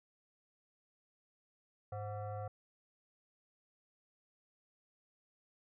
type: tone with frequency modulation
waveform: sine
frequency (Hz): 102.9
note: G#2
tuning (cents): -16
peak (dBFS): -39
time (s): 1.92-2.48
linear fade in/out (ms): 5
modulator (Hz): 627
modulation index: 1.1
effects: none